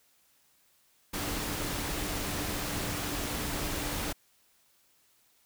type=tone in noise; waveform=sine; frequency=293.7 Hz; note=D4; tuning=in tune; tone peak=-42 dBFS; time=1.13-4.13 s; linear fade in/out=10 ms; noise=pink; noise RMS=-34 dBFS; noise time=1.13-4.13 s; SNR=-11 dB; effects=white hiss -67 dBFS RMS until 5.45 s